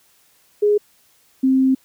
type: tone pair in turn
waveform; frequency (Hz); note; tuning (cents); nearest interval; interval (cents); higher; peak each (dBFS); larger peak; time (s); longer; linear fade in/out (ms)
sine; 415.3 / 263.3; G#4 / C4; 0 / +11; minor sixth; 789; first; -12; neither; 0.62-0.78 / 1.43-1.75; second; 10
effects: white hiss -57 dBFS RMS until 1.84 s